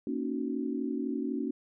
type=chord; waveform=sine; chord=D# minor seventh; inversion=second; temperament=equal with one note detuned; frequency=233.1 / 277.2 / 309.3 / 370 Hz; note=A#3 / C#4 / D#4 / F#4; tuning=0 / 0 / -10 / 0 cents; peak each=-35 / -33 / -38 / -38 dBFS; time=0.07-1.51 s; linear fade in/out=2 ms; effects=none